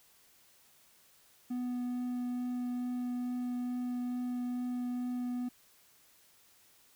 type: tone with vibrato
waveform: triangle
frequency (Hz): 246.9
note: B3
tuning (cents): 0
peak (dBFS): -31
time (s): 1.5-5.49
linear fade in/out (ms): 10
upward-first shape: triangle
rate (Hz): 2.3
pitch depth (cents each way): 8
effects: white hiss -64 dBFS RMS until 6.95 s